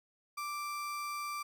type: tone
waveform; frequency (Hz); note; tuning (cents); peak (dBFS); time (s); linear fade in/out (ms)
35% pulse; 1174.7; D6; 0; -35; 0.37-1.43; 10
effects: none